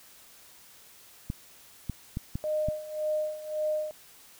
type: clicks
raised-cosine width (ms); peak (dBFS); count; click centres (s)
5; -19; 5; 1.301 / 1.897 / 2.171 / 2.355 / 2.686
type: tone with tremolo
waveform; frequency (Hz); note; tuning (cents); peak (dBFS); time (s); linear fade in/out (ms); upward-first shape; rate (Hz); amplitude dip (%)
sine; 613; D#5; -26; -25; 2.44-3.91; 0; sine; 1.8; 80
effects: white hiss -54 dBFS RMS until 4.39 s